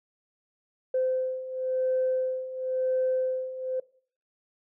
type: beating tone pair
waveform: sine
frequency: 515 / 515.96 Hz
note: C5 / C5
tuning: -28 / -24 cents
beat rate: 0.96 Hz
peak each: -30 / -26 dBFS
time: 0.94-3.8 s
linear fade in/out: 5 ms
effects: noise-tail reverb RT60 0.5 s tail -21 dB re dry + tanh soft clip ceiling -18 dBFS